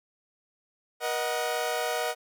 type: chord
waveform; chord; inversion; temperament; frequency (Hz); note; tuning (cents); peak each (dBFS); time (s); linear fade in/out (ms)
sawtooth; D# minor; second; equal with one note detuned; 478.4 / 622.3 / 740; A#4 / D#5 / F#5; +45 / 0 / 0; -28; 1-2.15; 50
effects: none